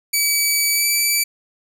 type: tone with pitch glide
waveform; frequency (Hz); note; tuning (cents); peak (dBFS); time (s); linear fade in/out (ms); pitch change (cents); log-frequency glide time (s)
10% pulse; 2288 to 2315; D7 to D7; -46 to -25; -7; 0.13-1.24; 10; +21; 0.73-0.86
effects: none